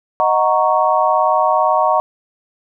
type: chord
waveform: sine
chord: D# minor seventh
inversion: none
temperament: equal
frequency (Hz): 622.3 / 740 / 932.3 / 1108.7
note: D#5 / F#5 / A#5 / C#6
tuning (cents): 0 / 0 / 0 / 0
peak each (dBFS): -17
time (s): 0.2-2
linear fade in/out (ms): 0
effects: none